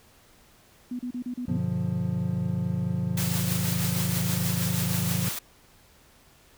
sine tone bursts, 246.9 Hz, B3, in tune, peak -29 dBFS, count 6, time 0.91-1.572 s, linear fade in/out 5 ms, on 82 ms, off 34 ms
triangle chord, G dominant seventh, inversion none, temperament just, 98 / 122.5 / 147 / 176.4 Hz, G2 / B2 / D3 / F3, 0 / -14 / +2 / +18 cents, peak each -31 / -29 / -31 / -26 dBFS, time 1.48-5.29 s, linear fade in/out 5 ms
white noise with tremolo, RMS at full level -30 dBFS, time 3.17-5.39 s, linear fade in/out 5 ms, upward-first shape triangle, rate 6.3 Hz, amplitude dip 40%
effects pink hiss -57 dBFS RMS until 6.57 s

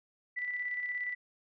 sine tone with tremolo, 1975.5 Hz, B6, in tune, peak -30 dBFS, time 0.36-1.15 s, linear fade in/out 20 ms, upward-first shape square, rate 17 Hz, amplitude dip 45%, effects tanh soft clip ceiling -29 dBFS + resampled to 11025 Hz

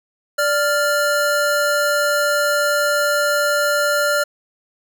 square tone pair together, 585.6 / 1396.9 Hz, D5 / F6, -5 / 0 cents, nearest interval octave + minor third, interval 1505 cents, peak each -19 dBFS, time 0.38-4.24 s, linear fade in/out 10 ms, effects none

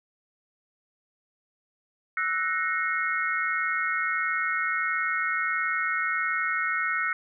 sine chord, F# dominant seventh, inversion third, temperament equal with one note detuned, 1318.5 / 1480 / 1864.7 / 2166 Hz, E6 / F#6 / A#6 / C#7, 0 / 0 / 0 / -41 cents, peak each -30 dBFS, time 2.17-7.13 s, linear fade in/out 2 ms, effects none

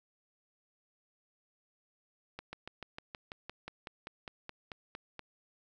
slowing click train, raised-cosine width 0.3 ms, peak -26 dBFS, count 16, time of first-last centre 2.39-5.193 s, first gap 140 ms, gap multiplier 1.04, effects none

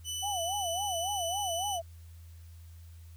20% pulse tone, 2986 Hz, F#7, 15 cents sharp, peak -29 dBFS, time 0.04-1.8 s, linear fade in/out 50 ms
sine tone with vibrato, 740 Hz, F#5, in tune, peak -32 dBFS, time 0.22-1.82 s, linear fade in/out 20 ms, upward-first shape sine, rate 3.6 Hz, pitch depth 200 cents each way
effects added 83 Hz sine -47 dBFS peak until 3.16 s + white hiss -64 dBFS RMS until 3.16 s

